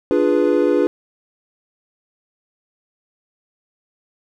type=chord; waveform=triangle; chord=D diminished seventh; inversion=none; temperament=equal with one note detuned; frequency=294.5 / 349.2 / 415.3 / 493.9 Hz; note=D4 / F4 / Ab4 / Cb5; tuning=+5 / 0 / 0 / 0 cents; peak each=-17 dBFS; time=0.11-0.87 s; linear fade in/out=0 ms; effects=none